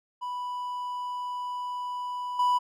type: tone with level steps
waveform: triangle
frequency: 987.8 Hz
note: B5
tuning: in tune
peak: -29 / -19 dBFS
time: 0.21-2.59 s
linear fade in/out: 20 ms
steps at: 2.39 s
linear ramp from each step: 5 ms
effects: none